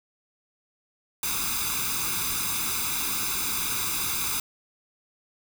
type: noise with comb filter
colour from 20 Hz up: white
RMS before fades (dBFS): -28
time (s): 1.23-4.4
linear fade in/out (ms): 2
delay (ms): 0.81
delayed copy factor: +1
effects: none